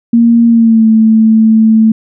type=tone with pitch glide; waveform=sine; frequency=233.1 to 221 Hz; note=A#3 to A3; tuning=0 to +8 cents; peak=-3 dBFS; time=0.13-1.92 s; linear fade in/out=5 ms; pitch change=-92 cents; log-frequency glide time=0.47-0.87 s; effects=none